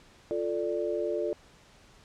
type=chord; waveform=sine; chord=D minor; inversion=first; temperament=equal; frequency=349.2 / 440 / 587.3 Hz; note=F4 / A4 / D5; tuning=0 / 0 / 0 cents; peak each=-32 dBFS; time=0.31-1.33 s; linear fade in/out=0 ms; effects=pink hiss -57 dBFS RMS until 2.04 s + low-pass 7000 Hz 12 dB/octave